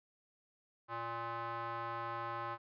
square tone with band-pass filter, 116.54 Hz, A#2, in tune, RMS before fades -41 dBFS, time 0.88-2.58 s, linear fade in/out 50 ms, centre 1100 Hz, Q 2.8, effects resampled to 11025 Hz

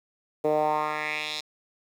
10% pulse tone with band-pass filter sweep, 152.2 Hz, D#3, 38 cents flat, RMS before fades -27 dBFS, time 0.44-1.41 s, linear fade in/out 10 ms, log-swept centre 470 to 4400 Hz, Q 2.7, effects 9-bit

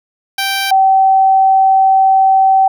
10% pulse / sine tone pair in turn, 782 / 769 Hz, G5 / G5, -4 / -33 cents, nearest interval unison, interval 29 cents, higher first, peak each -6 dBFS, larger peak neither, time 0.38-0.71 / 0.71-2.68 s, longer second, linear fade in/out 5 ms, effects none

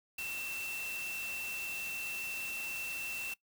sine tone in noise, 2687 Hz, E7, 33 cents sharp, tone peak -38 dBFS, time 0.18-3.34 s, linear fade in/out 5 ms, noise white, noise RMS -45 dBFS, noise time 0.18-3.34 s, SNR +4 dB, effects noise-tail reverb RT60 0.1 s tail -20 dB re dry

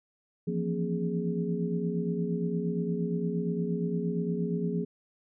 sine tone cluster, 165.4 / 174 / 232.7 / 269.8 / 415.5 Hz, E3 / F3 / A#3 / C#4 / G#4, +6 / -6 / -3 / -47 / +1 cents, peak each -37 / -30 / -35 / -39 / -34 dBFS, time 0.47-4.85 s, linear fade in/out 10 ms, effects none

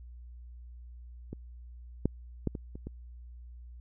clicks, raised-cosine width 3 ms, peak -25 / -13 / -16 / -24 / -30 / -26 dBFS, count 6, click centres 1.33 / 2.056 / 2.473 / 2.552 / 2.755 / 2.87 s, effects added 60 Hz sine -45 dBFS peak until 3.8 s

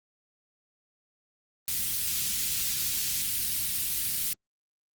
white band-stop noise, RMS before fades -29 dBFS, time 1.68-4.33 s, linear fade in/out 0 ms, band 170 to 2900 Hz, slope 12 dB/octave, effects Opus 32 kbps

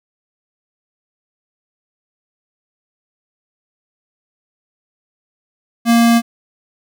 square tone, 233.1 Hz, A#3, in tune, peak -9 dBFS, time 5.85-6.22 s, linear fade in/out 50 ms, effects none

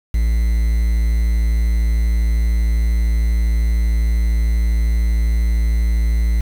triangle tone with quantisation, 56.4 Hz, A1, 44 cents sharp, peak -11 dBFS, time 0.14-6.41 s, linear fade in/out 5 ms, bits 6, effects none

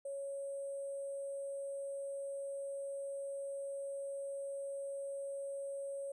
sine tone with sample-and-hold, 554.4 Hz, C#5, in tune, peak -39 dBFS, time 0.05-6.12 s, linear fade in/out 5 ms, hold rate 8820 Hz, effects resampled to 22050 Hz

